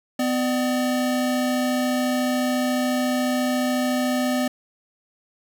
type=tone pair together; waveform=square; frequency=251.8 / 598.9 Hz; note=B3 / D5; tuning=+34 / +34 cents; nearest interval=octave + minor third; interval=1500 cents; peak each=-22 / -27 dBFS; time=0.19-4.48 s; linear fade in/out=5 ms; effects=none